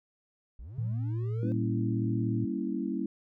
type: linear sweep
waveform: triangle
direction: up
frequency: 43.65 to 523.3 Hz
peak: -39 dBFS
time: 0.59-1.52 s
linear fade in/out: 0 ms
type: tone with pitch glide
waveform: sine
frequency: 114.1 to 115.16 Hz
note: A#2 to A#2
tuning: -37 to -21 cents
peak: -29 dBFS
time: 0.78-2.45 s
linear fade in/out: 5 ms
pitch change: +16 cents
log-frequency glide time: 1.84-2.09 s
type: chord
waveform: sine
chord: G diminished seventh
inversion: none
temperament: equal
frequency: 196 / 233.1 / 277.2 / 329.6 Hz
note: G3 / Bb3 / Db4 / Fb4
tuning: 0 / 0 / 0 / 0 cents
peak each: -35 dBFS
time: 1.43-3.06 s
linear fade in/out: 2 ms
effects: none